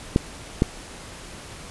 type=clicks; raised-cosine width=3 ms; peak=-3 dBFS; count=2; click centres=0.161 / 0.621 s; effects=pink hiss -40 dBFS RMS until 1.7 s + resampled to 24000 Hz